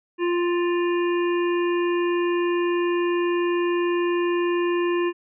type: harmonic tone with a mistuned harmonic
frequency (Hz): 348.5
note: F4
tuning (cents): -4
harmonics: 1 / 3 / 5 / 7 / 8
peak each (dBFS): -20 / -30 / -34 / -37 / -38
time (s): 0.18-5.13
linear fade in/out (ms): 50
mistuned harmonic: 5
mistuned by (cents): +19
effects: none